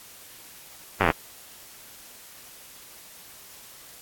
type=slowing click train; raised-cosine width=0.5 ms; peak=-4 dBFS; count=9; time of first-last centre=1.01-1.102 s; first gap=10 ms; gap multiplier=1.04; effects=white hiss -47 dBFS RMS until 4.01 s + AAC 64 kbps